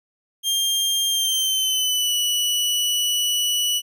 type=tone with pitch glide; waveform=sawtooth; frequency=3198 to 2950 Hz; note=G7 to F#7; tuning=+34 to -6 cents; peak=-16 dBFS; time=0.43-3.82 s; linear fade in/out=50 ms; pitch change=-140 cents; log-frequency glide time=1.1-2.14 s; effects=none